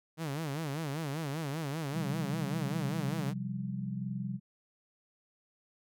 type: tone with vibrato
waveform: sawtooth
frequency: 150 Hz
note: D3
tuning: 37 cents sharp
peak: -30 dBFS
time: 0.17-3.34 s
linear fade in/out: 50 ms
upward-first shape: sine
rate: 5.1 Hz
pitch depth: 170 cents each way
type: chord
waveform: sine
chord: C suspended fourth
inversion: none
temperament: equal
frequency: 130.81 / 174.61 / 196 Hz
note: C3 / F3 / G3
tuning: 0 / 0 / 0 cents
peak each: -38 / -40 / -37 dBFS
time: 1.92-4.4 s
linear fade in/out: 50 ms
effects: none